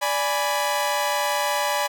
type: chord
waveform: sawtooth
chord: G# diminished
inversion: second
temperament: equal with one note detuned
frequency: 583.9 / 830.6 / 987.8 Hz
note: D5 / G#5 / B5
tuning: -10 / 0 / 0 cents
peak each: -22 dBFS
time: 0.01-1.88 s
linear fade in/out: 20 ms
effects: none